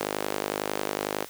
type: tone with high-pass filter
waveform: sawtooth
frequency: 51 Hz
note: G#1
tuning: 31 cents flat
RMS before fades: -31 dBFS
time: 0-1.25 s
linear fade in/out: 10 ms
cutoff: 430 Hz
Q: 1.3
effects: white hiss -46 dBFS RMS until 1.29 s